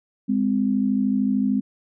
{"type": "tone pair together", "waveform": "sine", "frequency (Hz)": [205, 258.3], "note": ["G#3", "C4"], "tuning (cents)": [-22, -22], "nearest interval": "major third", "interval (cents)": 400, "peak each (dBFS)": -21, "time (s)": [0.28, 1.61], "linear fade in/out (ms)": 20, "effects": []}